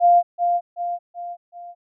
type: tone with echo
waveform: sine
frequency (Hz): 698.5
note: F5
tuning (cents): 0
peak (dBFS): -10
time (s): 0-0.23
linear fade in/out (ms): 50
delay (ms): 380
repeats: 4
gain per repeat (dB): -6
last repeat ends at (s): 1.75
effects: none